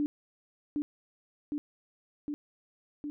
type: tone with echo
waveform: sine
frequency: 293.7 Hz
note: D4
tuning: in tune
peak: -26 dBFS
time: 0-0.06 s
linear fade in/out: 0 ms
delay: 760 ms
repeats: 4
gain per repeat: -2 dB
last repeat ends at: 3.1 s
effects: none